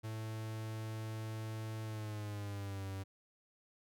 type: tone with pitch glide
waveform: 45% pulse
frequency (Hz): 110 to 96.87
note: A2 to G2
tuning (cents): 0 to -20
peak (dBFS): -40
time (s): 0.03-3.04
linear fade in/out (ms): 20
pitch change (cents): -220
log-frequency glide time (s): 1.84-2.87
effects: none